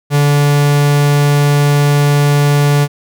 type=tone; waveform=45% pulse; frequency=144.7 Hz; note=D3; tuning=25 cents flat; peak=-8 dBFS; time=0.1-2.88 s; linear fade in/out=50 ms; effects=none